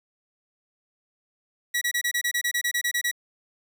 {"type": "tone bursts", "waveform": "sawtooth", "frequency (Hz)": 1930, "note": "B6", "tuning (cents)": -40, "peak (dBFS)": -19, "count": 14, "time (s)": [1.74, 3.114], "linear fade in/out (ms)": 10, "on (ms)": 74, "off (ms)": 26, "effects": []}